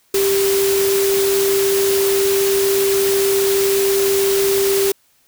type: tone in noise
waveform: sine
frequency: 393 Hz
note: G4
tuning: 4 cents sharp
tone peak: -14 dBFS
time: 0.14-4.92 s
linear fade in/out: 5 ms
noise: white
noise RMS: -22 dBFS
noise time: 0.14-4.92 s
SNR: +5 dB
effects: white hiss -58 dBFS RMS until 5.27 s